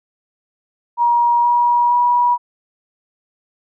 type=tone with pitch steps; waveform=sine; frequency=951 / 959.8 / 968.7 Hz; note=A#5 / B5 / B5; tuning=+34 / -50 / -34 cents; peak=-11 dBFS; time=0.97-2.38 s; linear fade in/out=50 ms; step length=470 ms; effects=none